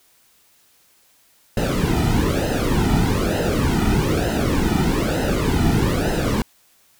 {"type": "noise with flanger", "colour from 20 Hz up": "brown", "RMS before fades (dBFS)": -19, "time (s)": [1.57, 6.42], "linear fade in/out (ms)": 2, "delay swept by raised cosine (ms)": [0.87, 1.87], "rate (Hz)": 1.1, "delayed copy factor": -0.85, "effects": ["white hiss -57 dBFS RMS until 6.99 s"]}